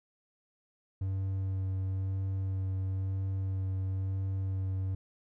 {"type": "tone with vibrato", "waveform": "triangle", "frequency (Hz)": 95.5, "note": "G2", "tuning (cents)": -45, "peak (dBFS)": -28, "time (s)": [1.01, 4.95], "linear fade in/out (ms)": 5, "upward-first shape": "sine", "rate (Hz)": 1, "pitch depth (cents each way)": 12, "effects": []}